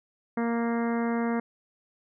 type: harmonic tone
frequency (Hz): 233.1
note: A#3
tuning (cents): 0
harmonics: 1 / 2 / 3 / 4 / 5 / 6 / 7 / 8 / 9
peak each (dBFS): -26 / -32 / -36 / -38 / -40 / -42 / -43 / -44 / -45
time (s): 0.37-1.4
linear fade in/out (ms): 5
effects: none